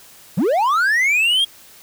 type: linear sweep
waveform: triangle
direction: up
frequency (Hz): 138.59 to 3300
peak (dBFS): -12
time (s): 0.37-1.45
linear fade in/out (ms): 10
effects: white hiss -45 dBFS RMS until 1.82 s